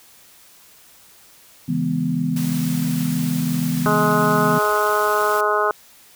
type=chord; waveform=sine; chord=C# minor seventh; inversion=none; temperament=equal; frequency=138.59 / 164.81 / 207.7 / 246.9 Hz; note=C#3 / E3 / G#3 / B3; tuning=0 / 0 / 0 / 0 cents; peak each=-28 / -22 / -28 / -22 dBFS; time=1.68-4.59 s; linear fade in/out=10 ms
type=noise; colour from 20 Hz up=white; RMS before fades=-33 dBFS; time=2.36-5.41 s; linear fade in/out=5 ms
type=harmonic tone; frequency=210 Hz; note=G#3; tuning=19 cents sharp; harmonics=2 / 3 / 4 / 5 / 6 / 7; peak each=-22 / -24 / -26 / -23 / -21 / -25 dBFS; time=3.86-5.71 s; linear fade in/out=0 ms
effects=white hiss -49 dBFS RMS until 6.15 s